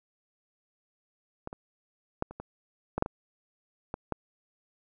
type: clicks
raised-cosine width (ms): 1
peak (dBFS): -22 / -26 / -14 / -29 / -24 / -15 / -9 / -20 / -19 / -16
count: 10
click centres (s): 1.474 / 1.529 / 2.224 / 2.31 / 2.4 / 2.98 / 3.024 / 3.061 / 3.941 / 4.123
effects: none